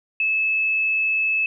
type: tone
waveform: sine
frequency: 2605 Hz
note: E7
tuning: 21 cents flat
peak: -18 dBFS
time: 0.2-1.46 s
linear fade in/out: 2 ms
effects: none